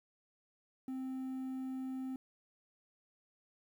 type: tone with quantisation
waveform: triangle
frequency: 261.6 Hz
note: C4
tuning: in tune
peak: -36 dBFS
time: 0.88-2.16 s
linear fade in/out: 2 ms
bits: 11
effects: none